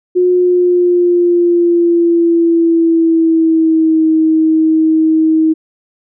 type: tone with pitch glide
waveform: sine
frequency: 360.8 to 317.7 Hz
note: F#4 to D#4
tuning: -44 to +36 cents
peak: -7 dBFS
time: 0.15-5.54 s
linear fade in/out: 20 ms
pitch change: -220 cents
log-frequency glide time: 0.3-4.06 s
effects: none